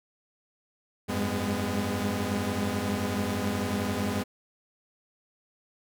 sawtooth tone cluster, 90 / 101.3 / 199 / 206.1 / 250.6 Hz, F#2 / G#2 / G3 / G#3 / B3, -47 / -43 / +26 / -13 / +25 cents, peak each -31 / -32 / -34 / -27 / -29 dBFS, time 1.08-4.24 s, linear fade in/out 20 ms, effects none

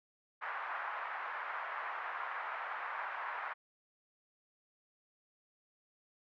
pink band-pass noise, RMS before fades -41 dBFS, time 0.41-3.54 s, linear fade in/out 20 ms, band 850 to 1800 Hz, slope 24 dB/octave, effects none

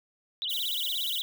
sine tone with vibrato, 3401 Hz, G#7, 40 cents sharp, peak -29 dBFS, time 0.42-1.22 s, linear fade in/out 0 ms, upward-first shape sine, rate 17 Hz, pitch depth 270 cents each way
violet noise, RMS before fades -36 dBFS, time 0.49-1.22 s, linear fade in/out 20 ms
effects none

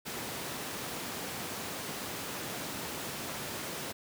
pink high-pass noise, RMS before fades -39 dBFS, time 0.05-3.93 s, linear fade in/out 20 ms, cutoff 150 Hz, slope 12 dB/octave, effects none

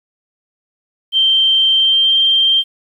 sine tone with pitch glide, 3136 to 3161 Hz, G7 to G7, 0 to +14 cents, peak -9 dBFS, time 1.12-2.64 s, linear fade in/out 50 ms, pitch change +14 cents, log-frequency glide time 1.76-2.17 s, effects 8-bit

